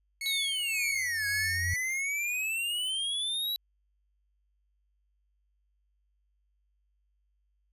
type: tone with tremolo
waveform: sawtooth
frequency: 2200 Hz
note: C#7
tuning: 14 cents flat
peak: -27 dBFS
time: 0.21-1.76 s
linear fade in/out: 2 ms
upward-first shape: sine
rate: 1.9 Hz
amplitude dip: 75%
type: exponential two-way sweep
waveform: square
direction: down then up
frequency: 3951 to 1643 to 3951 Hz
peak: -30 dBFS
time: 0.26-3.56 s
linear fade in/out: 0 ms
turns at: 1.27 s
type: tone with exponential growth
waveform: sine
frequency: 89 Hz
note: F2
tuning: 33 cents sharp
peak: -28 dBFS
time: 0.72-1.74 s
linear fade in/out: 5 ms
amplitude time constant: 220 ms
effects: added 50 Hz sine -70 dBFS peak until 7.72 s + resampled to 32000 Hz